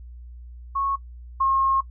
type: tone pair in turn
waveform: sine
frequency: 1100 / 1076.7 Hz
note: C#6 / C6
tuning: -14 / +49 cents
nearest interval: unison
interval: 37 cents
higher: first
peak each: -22 / -18 dBFS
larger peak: second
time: 0.75-0.96 / 1.4-1.81 s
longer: second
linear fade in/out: 10 ms
effects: noise-tail reverb RT60 0.1 s tail -17 dB re dry + added 60 Hz sine -38 dBFS peak until 1.9 s